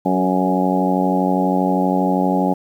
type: harmonic tone with a mistuned harmonic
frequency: 92.5 Hz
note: F#2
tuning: in tune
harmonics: 2 / 3 / 4 / 5 / 6 / 7 / 8 / 9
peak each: -19 / -20 / -26 / -28 / -25 / -27 / -26 / -22 dBFS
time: 0.05-2.54 s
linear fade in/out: 10 ms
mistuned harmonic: 4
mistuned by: +15 cents
effects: 8-bit